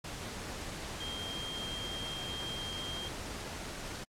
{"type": "tone in noise", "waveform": "sine", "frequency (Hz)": 3199, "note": "G7", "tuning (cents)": 34, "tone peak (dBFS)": -39, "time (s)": [1, 3.08], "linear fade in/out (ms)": 5, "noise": "pink", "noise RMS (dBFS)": -42, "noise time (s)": [0.04, 4.04], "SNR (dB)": 0, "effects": ["low-pass 9000 Hz 12 dB/octave", "AAC 64 kbps"]}